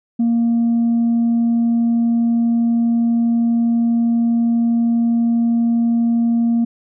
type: tone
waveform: sine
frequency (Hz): 233.1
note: A#3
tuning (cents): 0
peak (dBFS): -11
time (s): 0.19-6.65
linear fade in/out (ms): 10
effects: tanh soft clip ceiling -11 dBFS